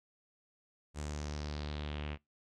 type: tone with low-pass filter sweep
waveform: sawtooth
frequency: 74.3 Hz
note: D2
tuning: 21 cents sharp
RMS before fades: -40 dBFS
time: 0.94-2.18 s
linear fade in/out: 50 ms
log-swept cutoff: 8200 to 2600 Hz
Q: 3
effects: noise-tail reverb RT60 0.2 s tail -25 dB re dry